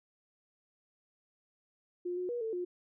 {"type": "tone with pitch steps", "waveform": "sine", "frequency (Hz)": [354.8, 362.2, 480.8, 445.5, 356.9], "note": ["F4", "F#4", "B4", "A4", "F4"], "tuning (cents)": [27, -37, -46, 22, 38], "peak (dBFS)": -33, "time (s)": [2.05, 2.65], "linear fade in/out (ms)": 10, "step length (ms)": 120, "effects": []}